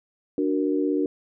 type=chord; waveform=sine; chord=D augmented; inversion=none; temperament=equal; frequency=293.7 / 370 / 466.2 Hz; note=D4 / F#4 / A#4; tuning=0 / 0 / 0 cents; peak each=-23 / -26 / -28 dBFS; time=0.38-1.06 s; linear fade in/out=2 ms; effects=none